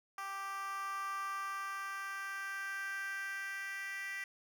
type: tone with high-pass filter sweep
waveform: 10% pulse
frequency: 392 Hz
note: G4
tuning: in tune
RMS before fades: -41 dBFS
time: 0.18-4.24 s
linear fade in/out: 2 ms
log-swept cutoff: 1000 to 1900 Hz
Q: 5.1
effects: none